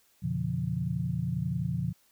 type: tone cluster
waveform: sine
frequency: 86.4 / 121.2 / 142.8 / 173.4 Hz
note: F2 / B2 / D3 / F3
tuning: -18 / -32 / -48 / -12 cents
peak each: -39 / -33 / -33 / -32 dBFS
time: 0.22-1.93 s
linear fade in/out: 20 ms
effects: white hiss -66 dBFS RMS until 2.11 s